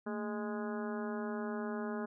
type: harmonic tone with a mistuned harmonic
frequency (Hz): 207.6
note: G#3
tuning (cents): 0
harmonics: 1 / 2 / 3 / 4 / 5 / 6 / 7 / 8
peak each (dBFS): -38 / -41 / -46 / -48 / -49 / -50 / -49 / -53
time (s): 0.06-2.06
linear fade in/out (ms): 10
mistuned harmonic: 1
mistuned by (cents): +130
effects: none

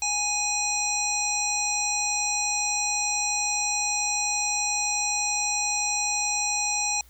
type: harmonic tone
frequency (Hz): 830.6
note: G#5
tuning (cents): 0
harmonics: 1 / 3 / 5 / 7 / 9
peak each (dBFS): -31 / -31 / -33 / -28 / -29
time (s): 0.02-7.01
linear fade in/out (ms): 2
effects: added 60 Hz sine -52 dBFS peak until 7.09 s + white hiss -58 dBFS RMS until 7.09 s

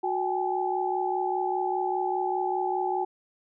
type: tone cluster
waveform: sine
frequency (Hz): 366.4 / 784 / 849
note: F#4 / G5 / G#5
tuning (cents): -17 / 0 / +38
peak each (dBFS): -29 / -29 / -30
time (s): 0.03-3.05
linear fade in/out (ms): 10
effects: none

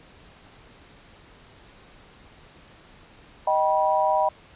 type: chord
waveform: sine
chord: Eb augmented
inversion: none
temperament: just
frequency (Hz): 622.3 / 777.8 / 972.3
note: Eb5 / G5 / B5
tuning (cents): 0 / -14 / -27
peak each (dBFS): -23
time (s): 3.47-4.29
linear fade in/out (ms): 5
effects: pink hiss -51 dBFS RMS until 4.55 s + resampled to 8000 Hz

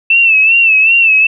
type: tone with vibrato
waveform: sine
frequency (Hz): 2657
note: E7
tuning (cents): +13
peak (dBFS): -5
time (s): 0.1-1.27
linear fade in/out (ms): 5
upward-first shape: sine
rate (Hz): 2.6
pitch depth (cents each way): 71
effects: none

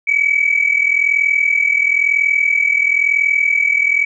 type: tone pair together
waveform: sine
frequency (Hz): 2259 / 2300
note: C#7 / D7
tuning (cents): +32 / -37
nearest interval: unison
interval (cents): 31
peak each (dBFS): -14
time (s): 0.07-4.05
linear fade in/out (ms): 10
effects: tanh soft clip ceiling -4 dBFS

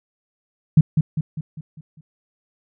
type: tone with echo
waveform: sine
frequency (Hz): 155.1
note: D#3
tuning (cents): -5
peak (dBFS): -6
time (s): 0.77-0.81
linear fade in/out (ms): 5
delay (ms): 200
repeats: 6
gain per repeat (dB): -6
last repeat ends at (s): 2.01
effects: none

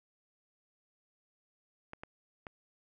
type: clicks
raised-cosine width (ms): 0.5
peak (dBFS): -28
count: 3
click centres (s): 1.934 / 2.035 / 2.468
effects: none

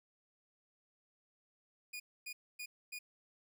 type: tone bursts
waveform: sawtooth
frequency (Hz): 2450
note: D#7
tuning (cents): -27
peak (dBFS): -39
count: 4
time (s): 1.93-2.99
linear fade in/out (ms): 10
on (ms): 70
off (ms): 260
effects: none

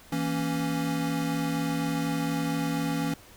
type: chord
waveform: square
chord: A# diminished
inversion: second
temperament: equal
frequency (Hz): 164.81 / 233.1 / 277.2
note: E3 / A#3 / C#4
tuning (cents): 0 / 0 / 0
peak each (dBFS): -31 / -35 / -30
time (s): 0.12-3.14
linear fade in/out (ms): 5
effects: pink hiss -52 dBFS RMS until 3.36 s

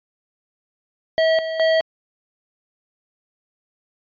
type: tone with tremolo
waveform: square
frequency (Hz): 645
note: E5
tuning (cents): -38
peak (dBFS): -15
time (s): 1.18-1.81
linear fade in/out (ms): 0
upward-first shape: square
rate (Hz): 2.4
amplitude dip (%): 65
effects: resampled to 11025 Hz

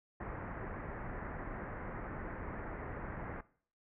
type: low-pass noise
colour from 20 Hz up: pink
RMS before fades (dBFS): -43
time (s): 0.2-3.41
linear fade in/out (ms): 5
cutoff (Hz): 2000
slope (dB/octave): 48
effects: noise-tail reverb RT60 0.5 s tail -19 dB re dry

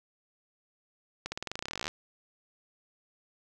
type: accelerating click train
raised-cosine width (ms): 0.2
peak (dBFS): -17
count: 22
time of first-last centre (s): 1.26-1.88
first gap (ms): 60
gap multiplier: 0.92
effects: none

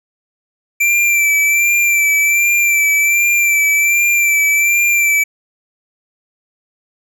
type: tone with vibrato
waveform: square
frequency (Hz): 2345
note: D7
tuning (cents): -3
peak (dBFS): -11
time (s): 0.8-5.24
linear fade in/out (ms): 10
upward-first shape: sine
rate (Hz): 1.3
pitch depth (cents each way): 32
effects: none

